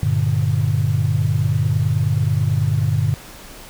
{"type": "chord", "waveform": "sine", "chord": "G minor", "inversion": "none", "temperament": "just", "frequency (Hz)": [98, 117.6, 147], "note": ["G2", "Bb2", "D3"], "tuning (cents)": [0, 16, 2], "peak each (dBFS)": -19, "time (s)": [0.03, 3.14], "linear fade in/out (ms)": 0, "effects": ["tanh soft clip ceiling -6 dBFS", "pink hiss -39 dBFS RMS until 3.69 s"]}